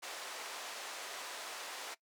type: band-pass noise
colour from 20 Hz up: pink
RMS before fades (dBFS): -45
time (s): 0.02-1.95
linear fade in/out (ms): 20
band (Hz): 610 to 8500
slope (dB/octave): 12
effects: noise-tail reverb RT60 0.1 s tail -19 dB re dry + high-pass 300 Hz 12 dB/octave

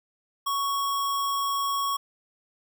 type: tone with sample-and-hold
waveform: sine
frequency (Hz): 1114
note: C#6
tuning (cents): +8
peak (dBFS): -24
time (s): 0.46-1.97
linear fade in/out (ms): 10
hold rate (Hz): 4410
effects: none

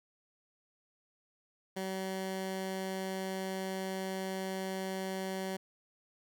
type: tone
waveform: 15% pulse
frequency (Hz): 190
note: F#3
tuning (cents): +46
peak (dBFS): -29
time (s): 1.76-5.57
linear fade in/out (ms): 10
effects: none

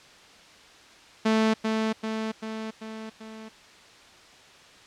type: tone with echo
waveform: sawtooth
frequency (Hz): 220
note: A3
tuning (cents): 0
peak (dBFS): -16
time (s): 1.25-1.54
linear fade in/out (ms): 10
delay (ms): 390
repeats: 5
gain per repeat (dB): -4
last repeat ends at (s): 3.49
effects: white hiss -51 dBFS RMS until 4.86 s + low-pass 5000 Hz 12 dB/octave

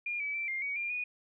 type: tone with pitch steps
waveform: sine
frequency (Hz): 2414 / 2292 / 2339 / 2115 / 2253 / 2394 / 2465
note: D7 / D7 / D7 / C7 / C#7 / D7 / D#7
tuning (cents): +47 / -43 / -8 / +18 / +28 / +33 / -17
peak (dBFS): -32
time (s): 0.06-1.04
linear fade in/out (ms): 5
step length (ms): 140
effects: none

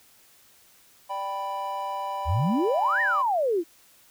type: chord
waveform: triangle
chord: G major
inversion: second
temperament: equal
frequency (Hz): 587.3 / 784 / 987.8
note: D5 / G5 / B5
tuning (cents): 0 / 0 / 0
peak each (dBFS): -35 / -31 / -29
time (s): 1.09-3.23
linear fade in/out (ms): 20
type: exponential two-way sweep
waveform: sine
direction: up then down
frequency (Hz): 68 to 1900 to 314.7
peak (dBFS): -21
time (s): 2.25-3.64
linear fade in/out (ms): 50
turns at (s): 3.01
effects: white hiss -57 dBFS RMS until 4.1 s

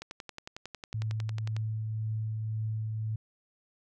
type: click train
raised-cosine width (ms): 0.2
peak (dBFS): -23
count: 18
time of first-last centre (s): 0.02-1.565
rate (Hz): 11
type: tone with tremolo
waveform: sine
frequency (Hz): 109.5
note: A2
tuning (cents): -8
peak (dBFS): -29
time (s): 0.94-3.16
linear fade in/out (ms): 5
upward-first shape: triangle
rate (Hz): 1.9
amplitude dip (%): 25
effects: none

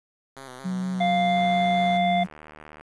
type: tone with vibrato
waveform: 5% pulse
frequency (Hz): 130.7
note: C3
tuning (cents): -1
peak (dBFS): -28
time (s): 0.36-1.98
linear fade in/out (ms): 10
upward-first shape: square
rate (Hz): 4.3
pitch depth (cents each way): 51
type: tone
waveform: sine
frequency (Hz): 185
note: F#3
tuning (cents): 0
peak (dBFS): -25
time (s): 0.64-2.27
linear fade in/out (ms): 20
type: harmonic tone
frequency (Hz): 698.5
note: F5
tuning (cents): 0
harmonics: 1 / 3 / 5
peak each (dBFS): -20 / -30 / -34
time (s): 1-2.24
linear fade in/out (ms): 10
type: click train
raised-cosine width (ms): 0.5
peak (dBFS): -28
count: 111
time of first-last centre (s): 1.37-2.81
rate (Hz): 76.4
effects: resampled to 22050 Hz + 9-bit

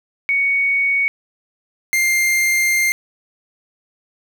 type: tone pair in turn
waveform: sine / 45% pulse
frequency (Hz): 2231 / 2106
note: C#7 / C7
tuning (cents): +11 / +11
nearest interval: minor second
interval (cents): 100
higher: first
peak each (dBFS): -14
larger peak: neither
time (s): 0.29-1.08 / 1.93-2.92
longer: second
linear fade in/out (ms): 0
effects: 9-bit

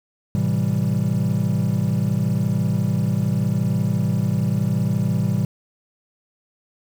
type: chord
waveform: triangle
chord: A minor seventh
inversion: none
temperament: equal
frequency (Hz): 110 / 130.81 / 164.81 / 196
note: A2 / C3 / E3 / G3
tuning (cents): 0 / 0 / 0 / 0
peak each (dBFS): -21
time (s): 0.35-5.45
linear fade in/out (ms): 0
effects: tanh soft clip ceiling -8 dBFS + 7-bit

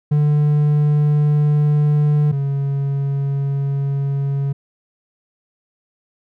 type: tone pair in turn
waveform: triangle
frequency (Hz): 148.3 / 139.08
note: D3 / C#3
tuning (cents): +17 / +6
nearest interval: minor second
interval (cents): 111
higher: first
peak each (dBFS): -10 / -15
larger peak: first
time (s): 0.11-2.32 / 2.32-4.53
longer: neither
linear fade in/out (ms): 10
effects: none

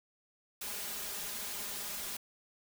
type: noise with comb filter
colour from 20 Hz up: white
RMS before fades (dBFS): -40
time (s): 0.61-2.17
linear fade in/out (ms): 5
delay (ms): 4.9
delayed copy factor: +0.95
effects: none

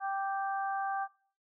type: harmonic tone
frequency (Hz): 391.7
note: G4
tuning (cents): -1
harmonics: 2 / 3 / 4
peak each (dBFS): -32 / -39 / -40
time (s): 0-1.08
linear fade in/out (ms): 50
effects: noise-tail reverb RT60 0.4 s tail -17 dB re dry

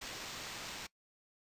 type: noise with sample-and-hold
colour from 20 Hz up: white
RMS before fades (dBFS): -45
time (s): 0.01-0.87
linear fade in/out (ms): 10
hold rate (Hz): 11025
effects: noise-tail reverb RT60 0.1 s tail -21 dB re dry + resampled to 32000 Hz

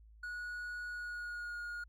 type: tone with pitch glide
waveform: triangle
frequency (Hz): 1459 to 1433.1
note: F#6 to F6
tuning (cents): -25 to +44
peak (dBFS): -38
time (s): 0.23-1.84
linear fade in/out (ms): 5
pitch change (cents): -31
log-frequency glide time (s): 0.87-1.58
effects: added 54 Hz sine -56 dBFS peak until 1.88 s

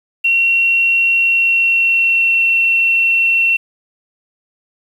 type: tone with pitch glide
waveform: sine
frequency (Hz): 2733 to 2713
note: F7 to E7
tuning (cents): -38 to +49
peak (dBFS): -10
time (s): 0.24-3.57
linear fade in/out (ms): 10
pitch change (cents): -13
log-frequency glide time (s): 1.17-2.43
effects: 7-bit

